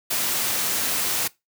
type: noise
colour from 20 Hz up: white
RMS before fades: -24 dBFS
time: 0.1-1.28 s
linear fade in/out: 10 ms
effects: noise-tail reverb RT60 0.2 s tail -21 dB re dry + high-pass 100 Hz 12 dB/octave